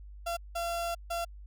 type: tone bursts at uneven times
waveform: 35% pulse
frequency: 683 Hz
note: F5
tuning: 39 cents flat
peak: -29 dBFS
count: 3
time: 0.26-0.37 / 0.55-0.95 / 1.1-1.25 s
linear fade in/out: 10 ms
effects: added 50 Hz sine -44 dBFS peak until 1.46 s + MP3 96 kbps